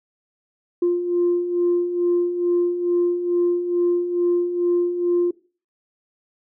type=beating tone pair; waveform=sine; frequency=348.6 / 350.9 Hz; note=F4 / F4; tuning=-3 / +8 cents; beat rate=2.3 Hz; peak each=-24 / -17 dBFS; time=0.82-5.31 s; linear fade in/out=5 ms; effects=noise-tail reverb RT60 0.4 s tail -21 dB re dry + tanh soft clip ceiling -12 dBFS